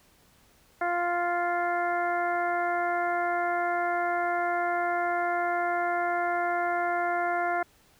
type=harmonic tone; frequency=349.2 Hz; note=F4; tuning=in tune; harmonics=1 / 2 / 3 / 4 / 5 / 6; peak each=-34 / -27 / -36 / -32 / -37 / -39 dBFS; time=0.81-7.63 s; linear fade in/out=5 ms; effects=pink hiss -61 dBFS RMS until 7.99 s